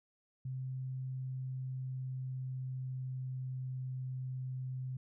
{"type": "tone with pitch glide", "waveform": "sine", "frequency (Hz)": [130.2, 129.15], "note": ["C3", "C3"], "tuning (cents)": [-8, -22], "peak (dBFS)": -37, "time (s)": [0.45, 4.97], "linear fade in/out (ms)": 5, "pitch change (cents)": -14, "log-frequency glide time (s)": [1.08, 3.85], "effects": []}